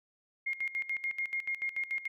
sine tone with tremolo, 2136 Hz, C7, 35 cents sharp, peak -30 dBFS, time 0.46-2.08 s, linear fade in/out 10 ms, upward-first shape square, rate 6.9 Hz, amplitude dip 80%, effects none

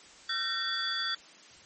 sine tone cluster, 1357 / 1538 / 1848 / 3439 / 4635 Hz, E6 / G6 / A#6 / A7 / D8, +50 / -33 / -16 / -40 / -24 cents, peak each -38 / -38 / -38 / -33 / -35 dBFS, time 0.29-1.15 s, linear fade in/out 5 ms, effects white hiss -53 dBFS RMS until 1.65 s + MP3 32 kbps

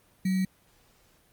sine tone with sample-and-hold, 187.6 Hz, F#3, 24 cents sharp, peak -23 dBFS, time 0.25-0.45 s, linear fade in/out 5 ms, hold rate 2100 Hz, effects pink hiss -63 dBFS RMS until 1.32 s + Opus 32 kbps

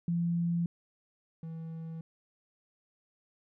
sine / triangle tone pair in turn, 170.7 / 162.71 Hz, F3 / E3, -39 / -22 cents, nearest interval minor second, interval 83 cents, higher first, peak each -27 / -36 dBFS, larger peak first, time 0.08-0.66 / 1.43-2.01 s, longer neither, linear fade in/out 2 ms, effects none

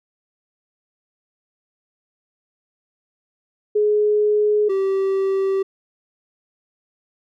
sine / triangle tone pair in turn, 420 / 387.2 Hz, G#4 / G4, +19 / -21 cents, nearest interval minor second, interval 140 cents, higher first, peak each -14 / -15 dBFS, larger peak first, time 3.75-4.69 / 4.69-5.63 s, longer neither, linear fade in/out 10 ms, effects none

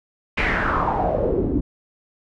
pink noise with low-pass filter sweep, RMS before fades -21 dBFS, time 0.37-1.61 s, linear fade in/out 10 ms, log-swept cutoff 2400 to 270 Hz, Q 4.5, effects none

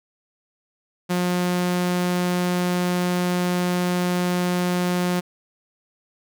sawtooth tone, 178.6 Hz, F3, 39 cents sharp, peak -16 dBFS, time 1.09-5.21 s, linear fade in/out 20 ms, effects none

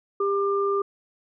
sine tone pair together, 398.7 / 1194 Hz, G4 / D6, +29 / +28 cents, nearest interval octave + perfect fifth, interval 1899 cents, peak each -22 / -26 dBFS, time 0.2-0.82 s, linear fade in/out 5 ms, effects none

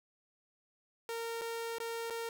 sawtooth tone with dropouts, 460.6 Hz, A#4, 21 cents flat, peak -33 dBFS, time 1.09-2.29 s, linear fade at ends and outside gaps 1 ms, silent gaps 1.413-1.417 / 1.784-1.801 / 2.1-2.106 s, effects none

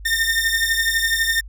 sawtooth beating tone pair, 1811 / 1823 Hz, A6 / A#6, +49 / -39 cents, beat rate 12 Hz, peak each -17 dBFS, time 0.05-1.41 s, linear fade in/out 10 ms, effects added 50 Hz sine -34 dBFS peak until 1.48 s

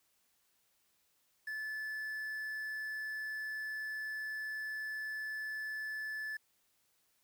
triangle tone with quantisation, 1736 Hz, A6, 24 cents flat, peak -36 dBFS, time 1.47-6.37 s, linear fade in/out 5 ms, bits 10, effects white hiss -75 dBFS RMS until 7.23 s

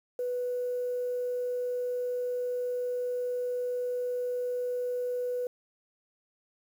sine tone, 493.9 Hz, B4, in tune, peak -28 dBFS, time 0.19-5.47 s, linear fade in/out 2 ms, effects tanh soft clip ceiling -24 dBFS + 9-bit

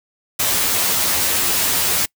white noise with comb filter, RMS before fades -18 dBFS, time 0.39-2.06 s, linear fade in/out 10 ms, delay 11 ms, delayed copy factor +0.9, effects noise-tail reverb RT60 0.1 s tail -26 dB re dry

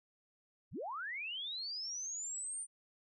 sine linear sweep, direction up, 44.13 to 9160 Hz, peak -39 dBFS, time 0.71-2.67 s, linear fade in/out 50 ms, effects none

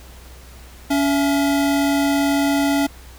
square tone pair together, 281.7 / 670 Hz, C#4 / E5, +28 / +28 cents, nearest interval octave + minor third, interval 1500 cents, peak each -17 / -25 dBFS, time 0.9-2.87 s, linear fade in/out 10 ms, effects added 62 Hz sine -40 dBFS peak until 3.18 s + pink hiss -45 dBFS RMS until 3.18 s

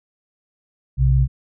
sine tone pair together, 61.62 / 132 Hz, B1 / C3, -3 / +16 cents, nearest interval octave + minor second, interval 1319 cents, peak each -15 dBFS, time 0.97-1.28 s, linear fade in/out 50 ms, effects none

